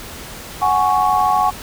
sine chord, F# suspended second, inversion none, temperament just, 740 / 832.5 / 1110 Hz, F#5 / G#5 / C#6, 0 / +4 / +2 cents, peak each -17 dBFS, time 0.61-1.51 s, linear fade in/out 20 ms, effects pink hiss -33 dBFS RMS until 1.62 s

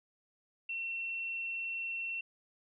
sine tone, 2711 Hz, E7, 48 cents sharp, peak -35 dBFS, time 0.69-2.21 s, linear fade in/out 5 ms, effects none

